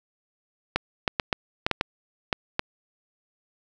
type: clicks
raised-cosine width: 0.3 ms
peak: -6 dBFS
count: 9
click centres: 0.76 / 1.078 / 1.198 / 1.328 / 1.665 / 1.713 / 1.811 / 2.328 / 2.594 s
effects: none